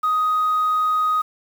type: tone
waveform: sine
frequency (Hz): 1251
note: D#6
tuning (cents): +9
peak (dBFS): -15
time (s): 0.03-1.22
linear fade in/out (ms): 10
effects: tanh soft clip ceiling -14 dBFS + 7-bit